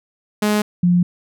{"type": "tone pair in turn", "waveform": ["sawtooth", "sine"], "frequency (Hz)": [210, 176.66], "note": ["G#3", "F3"], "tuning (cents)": [19, 20], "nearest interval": "minor third", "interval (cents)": 299, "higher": "first", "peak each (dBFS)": -11, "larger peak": "neither", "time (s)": [[0.42, 0.62], [0.83, 1.03]], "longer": "neither", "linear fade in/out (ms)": 5, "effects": []}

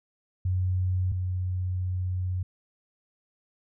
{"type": "tone pair in turn", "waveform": "sine", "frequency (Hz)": [92, 91.55], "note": ["F#2", "F#2"], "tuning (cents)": [-9, -18], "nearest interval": "unison", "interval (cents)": 9, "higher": "first", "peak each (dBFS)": [-23, -26], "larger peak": "first", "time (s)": [[0.45, 1.12], [1.12, 2.43]], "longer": "second", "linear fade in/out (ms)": 5, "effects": []}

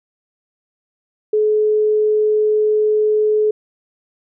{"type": "tone", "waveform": "sine", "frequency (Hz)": 426.9, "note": "G#4", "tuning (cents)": 48, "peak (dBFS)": -12, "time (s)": [1.33, 3.51], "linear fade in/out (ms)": 5, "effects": []}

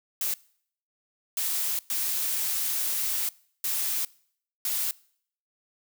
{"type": "noise bursts at uneven times", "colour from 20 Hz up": "blue", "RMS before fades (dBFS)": -28, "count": 5, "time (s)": [[0.21, 0.34], [1.37, 1.79], [1.9, 3.29], [3.64, 4.05], [4.65, 4.91]], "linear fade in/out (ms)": 2, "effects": ["noise-tail reverb RT60 0.6 s tail -23 dB re dry"]}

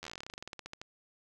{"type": "slowing click train", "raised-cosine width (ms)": 0.2, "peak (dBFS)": -25, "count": 23, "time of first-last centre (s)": [0.03, 0.815], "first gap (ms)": 11, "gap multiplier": 1.1, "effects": []}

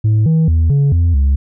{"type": "tone with pitch steps", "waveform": "sine", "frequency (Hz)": [108.2, 160.7, 81.2, 141.1, 85, 68.9], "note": ["A2", "E3", "E2", "C#3", "F2", "C#2"], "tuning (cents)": [-29, -44, -26, 31, -46, -10], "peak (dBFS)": -6, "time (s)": [0.04, 1.36], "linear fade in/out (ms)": 10, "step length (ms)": 220, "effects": ["tanh soft clip ceiling -8 dBFS"]}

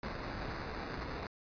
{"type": "noise with sample-and-hold", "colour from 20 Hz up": "pink", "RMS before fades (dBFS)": -41, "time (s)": [0.03, 1.27], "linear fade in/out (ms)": 2, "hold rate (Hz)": 3150, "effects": ["resampled to 11025 Hz"]}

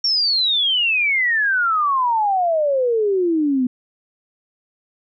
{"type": "exponential sweep", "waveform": "sine", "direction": "down", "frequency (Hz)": [5570, 245.1], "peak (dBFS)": -15, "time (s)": [0.04, 3.67], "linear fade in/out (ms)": 5, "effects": []}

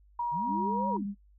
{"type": "tone", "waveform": "sine", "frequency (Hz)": 954, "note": "A#5", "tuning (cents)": 40, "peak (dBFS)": -28, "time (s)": [0.19, 0.97], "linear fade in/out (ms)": 5}
{"type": "linear two-way sweep", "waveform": "sine", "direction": "up then down", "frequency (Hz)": [130.81, 570, 130.81], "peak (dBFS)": -35, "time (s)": [0.31, 1.07], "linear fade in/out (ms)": 50, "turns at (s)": 0.89}
{"type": "tone with vibrato", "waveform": "sine", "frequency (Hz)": 201.6, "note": "G3", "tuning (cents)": 49, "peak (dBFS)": -32, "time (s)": [0.46, 1.15], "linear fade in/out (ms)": 50, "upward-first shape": "square", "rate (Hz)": 15, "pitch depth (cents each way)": 11}
{"effects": ["noise-tail reverb RT60 0.1 s tail -21 dB re dry", "added 50 Hz sine -57 dBFS peak until 1.38 s"]}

